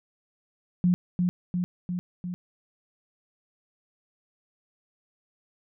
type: tone with echo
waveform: sine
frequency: 178.5 Hz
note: F3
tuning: 38 cents sharp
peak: -18 dBFS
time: 0.84-0.94 s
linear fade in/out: 0 ms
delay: 350 ms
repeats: 4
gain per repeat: -3 dB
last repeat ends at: 2.34 s
effects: none